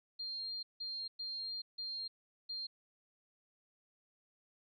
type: tone bursts at uneven times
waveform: sine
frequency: 4201 Hz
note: C8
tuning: 6 cents sharp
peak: -39 dBFS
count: 5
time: 0.19-0.63 / 0.8-1.08 / 1.19-1.62 / 1.78-2.08 / 2.49-2.67 s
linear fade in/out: 10 ms
effects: none